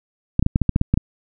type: clicks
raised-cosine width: 5 ms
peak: -3 dBFS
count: 10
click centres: 0.394 / 0.426 / 0.464 / 0.559 / 0.617 / 0.693 / 0.761 / 0.814 / 0.94 / 0.975 s
effects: none